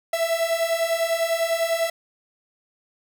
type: beating tone pair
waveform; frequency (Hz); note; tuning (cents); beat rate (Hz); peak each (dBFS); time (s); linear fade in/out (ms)
45% pulse; 657 / 667; E5 / E5; -6 / +20; 10; -25 / -23; 0.13-1.9; 5
effects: none